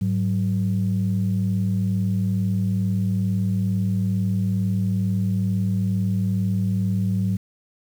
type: tone pair together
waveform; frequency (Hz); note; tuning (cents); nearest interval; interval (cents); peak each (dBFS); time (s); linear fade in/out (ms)
sine; 105 / 187.25; G#2 / F#3; +19 / +21; minor seventh; 1002; -21; 0.01-7.37; 10
effects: tanh soft clip ceiling -13 dBFS + 8-bit